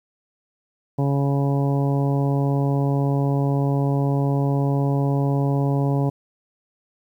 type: harmonic tone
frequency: 139.7 Hz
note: C#3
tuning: 14 cents sharp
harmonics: 1 / 2 / 3 / 4 / 5 / 6 / 7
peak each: -19 / -25 / -29 / -31 / -33 / -35 / -36 dBFS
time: 0.98-6.1 s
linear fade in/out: 10 ms
effects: 9-bit